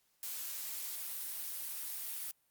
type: noise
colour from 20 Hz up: blue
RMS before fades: -41 dBFS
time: 0.23-2.31 s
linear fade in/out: 0 ms
effects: white hiss -75 dBFS RMS until 2.5 s + Opus 48 kbps